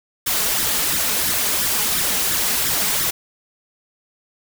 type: noise with flanger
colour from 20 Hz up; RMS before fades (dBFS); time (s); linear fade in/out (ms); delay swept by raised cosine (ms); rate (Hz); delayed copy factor
white; -20; 0.26-3.11; 10; 0.55 to 4.85; 2.9; +0.65
effects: none